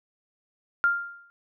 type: tone with exponential decay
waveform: sine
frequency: 1396.9 Hz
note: F6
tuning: in tune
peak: -16 dBFS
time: 0.84-1.3 s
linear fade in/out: 0 ms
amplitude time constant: 100 ms
effects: none